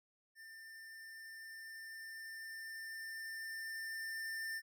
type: tone with level ramp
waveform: square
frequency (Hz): 1794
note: A6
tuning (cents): +33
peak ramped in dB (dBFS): -53 to -40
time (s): 0.35-4.62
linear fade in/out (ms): 50
effects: none